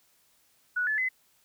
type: tone with pitch steps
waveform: sine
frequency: 1470 / 1728.1 / 2031 Hz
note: F#6 / A6 / B6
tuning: -12 / -32 / +48 cents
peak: -25 dBFS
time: 0.76-1.09 s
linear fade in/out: 10 ms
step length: 110 ms
effects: white hiss -66 dBFS RMS until 1.44 s